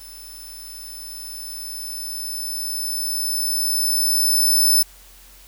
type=tone with level ramp; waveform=10% pulse; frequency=5274 Hz; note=E8; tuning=in tune; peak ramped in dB=-33 to -7 dBFS; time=0-4.83 s; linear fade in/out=10 ms; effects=added 44 Hz sine -48 dBFS peak until 5.47 s + white hiss -48 dBFS RMS until 5.47 s